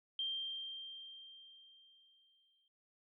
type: tone with exponential decay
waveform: sine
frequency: 3169 Hz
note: G7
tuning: 18 cents sharp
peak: -35 dBFS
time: 0.19-2.68 s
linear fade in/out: 2 ms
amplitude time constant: 540 ms
effects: none